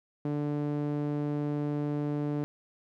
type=tone with band-pass filter; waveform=sawtooth; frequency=146.83 Hz; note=D3; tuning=in tune; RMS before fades=-31 dBFS; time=0.25-2.44 s; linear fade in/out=0 ms; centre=300 Hz; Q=1.2; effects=none